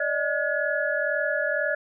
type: tone cluster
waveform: sine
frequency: 581 / 623 / 1440 / 1697 Hz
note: D5 / D#5 / F#6 / G#6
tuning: -19 / +2 / -47 / +37 cents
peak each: -28 / -29 / -30 / -27 dBFS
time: 0-1.75 s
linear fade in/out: 5 ms
effects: none